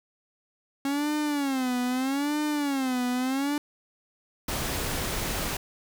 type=tone with vibrato; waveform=45% pulse; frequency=272.9 Hz; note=C#4; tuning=27 cents flat; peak=-25 dBFS; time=0.85-3.58 s; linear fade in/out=2 ms; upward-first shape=sine; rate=0.79 Hz; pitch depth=170 cents each way
type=noise; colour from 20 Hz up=pink; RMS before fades=-30 dBFS; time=4.48-5.57 s; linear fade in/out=5 ms
effects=none